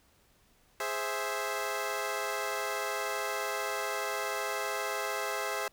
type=chord; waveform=15% pulse; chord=Ab augmented; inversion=none; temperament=equal; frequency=415.3 / 523.3 / 659.3 Hz; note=Ab4 / C5 / E5; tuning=0 / 0 / 0 cents; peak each=-30 dBFS; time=0.8-5.68 s; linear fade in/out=2 ms; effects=pink hiss -66 dBFS RMS until 5.72 s